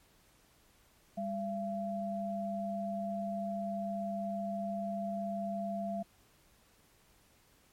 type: tone pair together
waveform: sine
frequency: 200 / 679.4 Hz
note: G3 / F5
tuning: +35 / -48 cents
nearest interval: octave + major sixth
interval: 2117 cents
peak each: -37 / -36 dBFS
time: 1.17-6.03 s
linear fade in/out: 10 ms
effects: pink hiss -66 dBFS RMS until 7.72 s + MP3 64 kbps